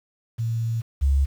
sine tone pair in turn, 114.4 / 69.05 Hz, A#2 / C#2, -32 / -6 cents, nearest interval major sixth, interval 874 cents, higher first, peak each -22 / -16 dBFS, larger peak second, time 0.38-0.82 / 1.01-1.26 s, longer first, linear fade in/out 20 ms, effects 8-bit

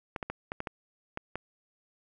clicks, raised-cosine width 0.5 ms, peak -19 dBFS, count 8, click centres 0.162 / 0.228 / 0.3 / 0.519 / 0.604 / 0.672 / 1.174 / 1.356 s, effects none

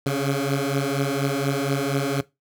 15% pulse beating tone pair, 136.9 / 141.1 Hz, C#3 / C#3, -21 / +31 cents, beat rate 4.2 Hz, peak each -18 dBFS, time 0.06-2.21 s, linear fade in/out 5 ms, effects noise-tail reverb RT60 0.2 s tail -19 dB re dry

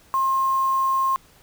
sine tone with quantisation, 1065 Hz, C6, 30 cents sharp, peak -18 dBFS, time 0.14-1.16 s, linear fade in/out 0 ms, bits 6, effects pink hiss -54 dBFS RMS until 1.42 s

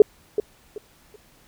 sine tone with echo, 420.6 Hz, G#4, 22 cents sharp, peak -5 dBFS, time 0-0.02 s, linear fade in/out 2 ms, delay 380 ms, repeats 3, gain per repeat -12 dB, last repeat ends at 1.16 s, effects pink hiss -56 dBFS RMS until 1.47 s

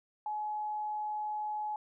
sine tone, 847 Hz, G#5, 34 cents sharp, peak -33 dBFS, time 0.26-1.76 s, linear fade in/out 2 ms, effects none

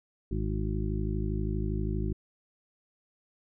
harmonic tone, 52.5 Hz, G#1, 19 cents sharp, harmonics 1 / 2 / 3 / 4 / 6 / 7, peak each -31 / -34 / -36 / -37 / -39 / -39 dBFS, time 0.31-2.13 s, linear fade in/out 5 ms, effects none

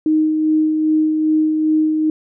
sine tone with tremolo, 311.1 Hz, D#4, in tune, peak -11 dBFS, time 0.06-2.1 s, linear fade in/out 2 ms, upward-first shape sine, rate 2.5 Hz, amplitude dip 35%, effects none

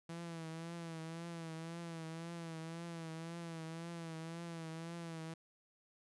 sawtooth tone with vibrato, 165.5 Hz, E3, 7 cents sharp, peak -40 dBFS, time 0.09-5.34 s, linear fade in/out 5 ms, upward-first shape triangle, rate 1.9 Hz, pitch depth 59 cents each way, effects resampled to 24000 Hz

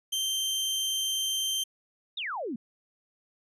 sawtooth tone, 3136 Hz, G7, in tune, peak -24 dBFS, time 0.12-1.64 s, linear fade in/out 10 ms
sine exponential sweep, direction down, 3920 to 208.9 Hz, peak -31 dBFS, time 2.17-2.56 s, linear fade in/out 5 ms
effects resampled to 32000 Hz

